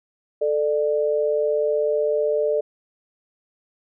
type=tone pair together; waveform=sine; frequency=440 / 595.9 Hz; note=A4 / D5; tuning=0 / +25 cents; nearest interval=perfect fourth; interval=525 cents; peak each=-21 dBFS; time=0.41-2.61 s; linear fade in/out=10 ms; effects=none